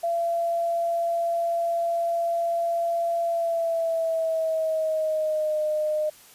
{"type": "tone with pitch glide", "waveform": "sine", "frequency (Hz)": [679, 611.9], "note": ["F5", "D#5"], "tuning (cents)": [-49, -29], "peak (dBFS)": -22, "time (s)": [0.03, 6.1], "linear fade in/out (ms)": 10, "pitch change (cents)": -180, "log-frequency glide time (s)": [3.22, 5.6], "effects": ["white hiss -51 dBFS RMS until 6.34 s", "resampled to 32000 Hz"]}